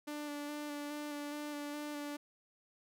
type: tone with vibrato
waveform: sawtooth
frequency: 293.7 Hz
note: D4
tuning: in tune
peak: -36 dBFS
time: 0.07-2.17 s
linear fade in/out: 10 ms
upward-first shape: square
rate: 2.4 Hz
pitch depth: 15 cents each way
effects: none